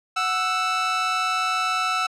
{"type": "tone pair together", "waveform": "sawtooth", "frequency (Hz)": [740, 1318.5], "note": ["F#5", "E6"], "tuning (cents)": [0, 0], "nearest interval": "minor seventh", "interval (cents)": 1000, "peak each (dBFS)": [-24, -18], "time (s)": [0.16, 2.07], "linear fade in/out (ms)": 10, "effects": ["low-pass 6000 Hz 12 dB/octave"]}